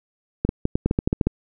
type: clicks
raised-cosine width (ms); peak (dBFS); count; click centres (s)
3; -6; 11; 0.45 / 0.491 / 0.654 / 0.755 / 0.86 / 0.911 / 0.989 / 1.075 / 1.129 / 1.212 / 1.27
effects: none